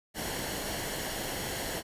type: noise with comb filter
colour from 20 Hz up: pink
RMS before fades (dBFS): -35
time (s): 0.14-1.83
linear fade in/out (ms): 50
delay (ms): 0.81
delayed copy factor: -0.5
effects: resampled to 32000 Hz